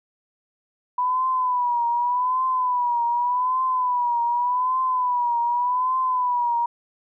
sine tone with vibrato, 987.8 Hz, B5, in tune, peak -19 dBFS, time 0.98-6.66 s, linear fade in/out 5 ms, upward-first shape triangle, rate 0.85 Hz, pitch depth 89 cents each way, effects none

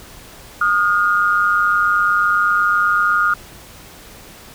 sine tone pair together, 1231.8 / 1424 Hz, D#6 / F6, -18 / +33 cents, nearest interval minor third, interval 251 cents, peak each -16 / -15 dBFS, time 0.61-3.34 s, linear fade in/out 5 ms, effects pink hiss -40 dBFS RMS until 4.54 s

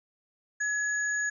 sine tone pair together, 1687 / 6732 Hz, G#6 / G#8, +27 / +23 cents, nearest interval 2 octaves, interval 2396 cents, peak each -27 / -35 dBFS, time 0.6-1.3 s, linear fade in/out 10 ms, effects none

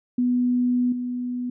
sine tone with level steps, 246.9 Hz, B3, in tune, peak -18 / -25 dBFS, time 0.18-1.5 s, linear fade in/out 5 ms, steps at 0.92 s, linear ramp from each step 5 ms, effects none

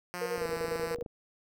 5% pulse tone with pitch glide, 178 to 168.01 Hz, F3 to E3, +33 to +33 cents, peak -25 dBFS, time 0.14-0.95 s, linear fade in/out 0 ms, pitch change -100 cents, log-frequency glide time 0.36-0.46 s
sine tone with tremolo, 477.8 Hz, A#4, 43 cents sharp, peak -30 dBFS, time 0.21-1.03 s, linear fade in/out 10 ms, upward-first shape square, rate 10 Hz, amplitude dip 65%
click train, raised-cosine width 2 ms, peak -30 dBFS, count 19, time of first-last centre 0.38-1.062 s, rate 26.4 Hz
effects none

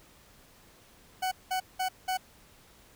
40% pulse tone bursts, 747 Hz, F#5, 16 cents sharp, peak -27 dBFS, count 4, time 1.22-2.174 s, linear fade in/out 10 ms, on 96 ms, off 190 ms, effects pink hiss -58 dBFS RMS until 2.95 s

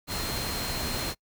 sine tone in noise, 4190 Hz, C8, 2 cents sharp, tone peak -36 dBFS, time 0.07-1.15 s, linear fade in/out 50 ms, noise pink, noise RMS -32 dBFS, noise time 0.07-1.15 s, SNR -7 dB, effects noise-tail reverb RT60 0.1 s tail -25 dB re dry

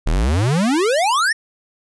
square exponential sweep, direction up, 34.33 to 1892 Hz, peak -15 dBFS, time 0.06-1.33 s, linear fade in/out 10 ms, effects resampled to 24000 Hz

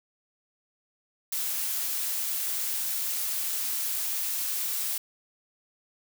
blue noise with high-pass filter sweep, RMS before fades -30 dBFS, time 1.32-4.98 s, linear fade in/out 5 ms, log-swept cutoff 230 to 590 Hz, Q 0.72, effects none

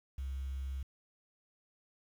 triangle tone, 67 Hz, C2, 42 cents sharp, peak -32 dBFS, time 0.18-0.83 s, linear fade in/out 5 ms, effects tanh soft clip ceiling -34 dBFS + 10-bit

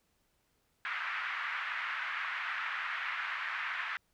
white band-pass noise, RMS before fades -37 dBFS, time 0.85-3.97 s, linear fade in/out 0 ms, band 1200 to 2100 Hz, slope 24 dB/octave, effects pink hiss -75 dBFS RMS until 4.13 s

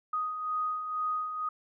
sine beating tone pair, 1245 / 1247.1 Hz, D#6 / D#6, +1 / +4 cents, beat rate 2.1 Hz, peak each -39 / -30 dBFS, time 0.13-1.49 s, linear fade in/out 5 ms, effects none

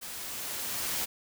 white noise with level ramp, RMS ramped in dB -41 to -31 dBFS, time 0.01-1.06 s, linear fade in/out 20 ms, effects none

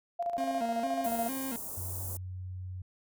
sine tone with tremolo, 692 Hz, F5, 16 cents flat, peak -28 dBFS, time 0.19-1.28 s, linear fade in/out 10 ms, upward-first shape square, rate 14 Hz, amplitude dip 55%
40% pulse tone with vibrato, 249.4 Hz, B3, 17 cents sharp, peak -34 dBFS, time 0.38-1.56 s, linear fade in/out 0 ms, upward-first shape square, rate 2.2 Hz, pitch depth 120 cents each way
white band-stop noise, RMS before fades -40 dBFS, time 1.04-2.17 s, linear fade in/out 5 ms, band 940 to 7500 Hz, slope 24 dB/octave
sine tone, 92 Hz, F#2, 9 cents flat, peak -37 dBFS, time 1.77-2.82 s, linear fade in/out 5 ms
effects none

